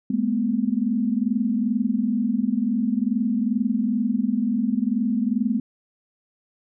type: tone cluster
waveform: sine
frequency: 207.9 / 228.4 / 250.6 Hz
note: G#3 / A#3 / B3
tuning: +2 / -35 / +25 cents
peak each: -24 dBFS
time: 0.1-5.6 s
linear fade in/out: 5 ms
effects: none